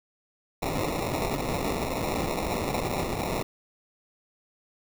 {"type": "noise with sample-and-hold", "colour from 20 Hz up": "white", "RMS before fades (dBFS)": -29, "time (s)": [0.62, 3.43], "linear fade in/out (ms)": 10, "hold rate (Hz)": 1575, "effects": []}